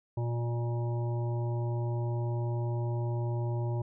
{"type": "harmonic tone", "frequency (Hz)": 118.7, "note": "A#2", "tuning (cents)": 32, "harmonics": [1, 3, 5, 7, 8], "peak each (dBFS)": [-29, -39, -43, -46, -47], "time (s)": [0.17, 3.82], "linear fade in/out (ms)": 5, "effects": []}